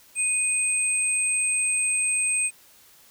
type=tone pair together; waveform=sine; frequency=2489 / 8372 Hz; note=D#7 / C9; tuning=0 / 0 cents; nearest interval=octave + major sixth; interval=2100 cents; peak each=-27 / -22 dBFS; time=0.15-2.51 s; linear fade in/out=50 ms; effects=white hiss -54 dBFS RMS until 3.1 s